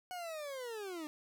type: linear sweep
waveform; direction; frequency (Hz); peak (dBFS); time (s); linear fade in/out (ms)
40% pulse; down; 740 to 293.7; -40; 0.11-1.07; 0
effects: none